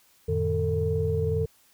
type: tone cluster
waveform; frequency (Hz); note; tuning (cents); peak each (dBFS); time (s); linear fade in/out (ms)
sine; 88.6 / 110.6 / 152 / 447.9; F2 / A2 / D#3 / A4; +25 / +9 / -40 / +31; -27 / -33 / -29 / -26; 0.28-1.46; 10
effects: tanh soft clip ceiling -13 dBFS + white hiss -61 dBFS RMS until 1.73 s